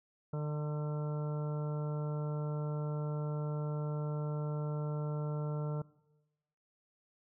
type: harmonic tone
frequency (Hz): 150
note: D3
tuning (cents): +37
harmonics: 1 / 2 / 3 / 4 / 5 / 6 / 7 / 8 / 9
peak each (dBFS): -34 / -49 / -43 / -46 / -58 / -52 / -56 / -62 / -52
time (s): 0.33-5.82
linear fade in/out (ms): 5
effects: noise-tail reverb RT60 1.0 s tail -21 dB re dry